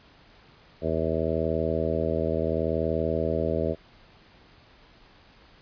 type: harmonic tone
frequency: 80.7 Hz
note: E2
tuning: 36 cents flat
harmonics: 1 / 2 / 3 / 4 / 5 / 6 / 7 / 8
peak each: -32 / -33 / -33 / -34 / -31 / -31 / -31 / -32 dBFS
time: 0.81-3.76 s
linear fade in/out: 50 ms
effects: pink hiss -55 dBFS RMS until 5.61 s + resampled to 11025 Hz